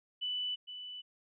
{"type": "tone with echo", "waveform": "sine", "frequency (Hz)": 2983, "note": "F#7", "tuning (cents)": 13, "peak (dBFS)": -33, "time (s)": [0.21, 0.56], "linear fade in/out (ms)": 20, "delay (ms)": 460, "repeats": 1, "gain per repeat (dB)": -9, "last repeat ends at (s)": 1.02, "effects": []}